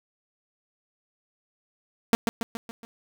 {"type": "tone with echo", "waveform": "sawtooth", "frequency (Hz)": 229.7, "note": "A#3", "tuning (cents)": -25, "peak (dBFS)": -12, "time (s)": [2.13, 2.15], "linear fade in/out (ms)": 0, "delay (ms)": 140, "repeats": 5, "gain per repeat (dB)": -5, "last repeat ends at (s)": 2.85, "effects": []}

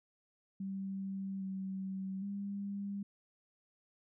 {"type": "tone with pitch steps", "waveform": "sine", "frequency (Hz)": [193.8, 191.2, 200.2], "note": ["G3", "G3", "G3"], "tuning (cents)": [-20, -43, 37], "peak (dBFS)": -37, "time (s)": [0.6, 3.03], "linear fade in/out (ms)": 5, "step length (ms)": 810, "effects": []}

